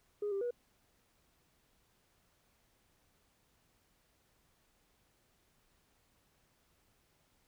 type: tone with pitch steps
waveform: sine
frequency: 413.4 / 394.7 / 483.4 Hz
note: G#4 / G4 / B4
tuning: -8 / +12 / -37 cents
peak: -32 dBFS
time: 0.22-0.508 s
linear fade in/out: 5 ms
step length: 96 ms
effects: tanh soft clip ceiling -30 dBFS + pink hiss -73 dBFS RMS until 7.47 s